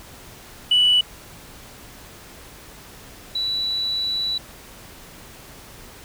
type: tone pair in turn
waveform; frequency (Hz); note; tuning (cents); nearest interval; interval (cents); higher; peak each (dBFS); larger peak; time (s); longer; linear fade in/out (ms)
sine; 2960 / 3945; F#7 / B7; 0 / -3; perfect fourth; 497; second; -12 / -21; first; 0.71-1.01 / 3.35-4.38; second; 5
effects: tanh soft clip ceiling -9 dBFS + pink hiss -43 dBFS RMS until 6.04 s